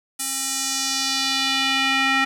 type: tone with band-pass filter sweep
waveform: square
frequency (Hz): 268.7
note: C4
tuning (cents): +46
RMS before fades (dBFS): -22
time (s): 0.19-2.25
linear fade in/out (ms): 10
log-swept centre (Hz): 9600 to 2000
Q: 1.7
effects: none